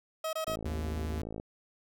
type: tone bursts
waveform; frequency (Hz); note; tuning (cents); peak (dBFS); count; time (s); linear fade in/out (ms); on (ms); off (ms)
30% pulse; 637; D#5; +41; -29; 3; 0.24-0.559; 5; 91; 23
type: click train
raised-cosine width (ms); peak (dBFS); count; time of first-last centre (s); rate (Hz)
2; -26; 51; 0.48-1.399; 54.4
type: tone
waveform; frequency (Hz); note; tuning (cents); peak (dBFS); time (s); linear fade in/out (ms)
square; 77.78; D#2; 0; -34; 0.65-1.22; 5
effects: none